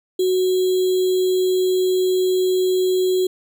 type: tone with sample-and-hold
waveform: sine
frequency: 370 Hz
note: F#4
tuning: in tune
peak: -15 dBFS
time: 0.19-3.27 s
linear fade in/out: 5 ms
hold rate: 3675 Hz
effects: none